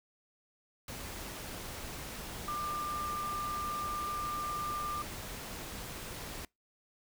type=tone in noise; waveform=sine; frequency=1193 Hz; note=D6; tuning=27 cents sharp; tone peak=-34 dBFS; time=2.48-5.02 s; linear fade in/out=2 ms; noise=pink; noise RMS=-43 dBFS; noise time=0.88-6.45 s; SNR=+6 dB; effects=noise-tail reverb RT60 0.2 s tail -25 dB re dry